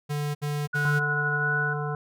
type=tone bursts; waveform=square; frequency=146.83 Hz; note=D3; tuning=in tune; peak=-27 dBFS; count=3; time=0.09-1 s; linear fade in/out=20 ms; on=260 ms; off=65 ms
type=tone with pitch glide; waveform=sine; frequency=1462 to 1477.3 Hz; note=F#6 to F#6; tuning=-21 to -3 cents; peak=-25 dBFS; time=0.73-1.74 s; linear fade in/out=10 ms; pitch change=+18 cents; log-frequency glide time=1.36-1.52 s
type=harmonic tone; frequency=147.5 Hz; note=D3; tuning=8 cents sharp; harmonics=1 / 3 / 5 / 7 / 9 / 10; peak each=-29 / -34 / -36 / -37 / -39 / -39 dBFS; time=0.85-1.95 s; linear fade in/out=2 ms
effects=none